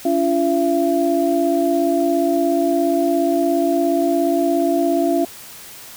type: tone cluster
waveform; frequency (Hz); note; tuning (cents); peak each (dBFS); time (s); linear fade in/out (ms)
sine; 284.8 / 341.9 / 676; C#4 / F4 / E5; +47 / -37 / +43; -19; 0.05-5.25; 5
effects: white hiss -38 dBFS RMS until 5.96 s